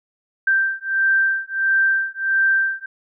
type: beating tone pair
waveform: sine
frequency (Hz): 1568 / 1569.5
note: G6 / G6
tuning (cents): 0 / +2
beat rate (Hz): 1.5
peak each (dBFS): -19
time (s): 0.47-2.86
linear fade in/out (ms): 5
effects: none